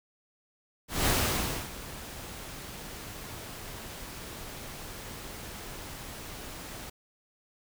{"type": "noise with ADSR envelope", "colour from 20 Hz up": "pink", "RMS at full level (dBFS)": -25, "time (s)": [0.88, 6.9], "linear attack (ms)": 190, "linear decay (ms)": 620, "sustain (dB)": -17, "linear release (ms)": 7, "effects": []}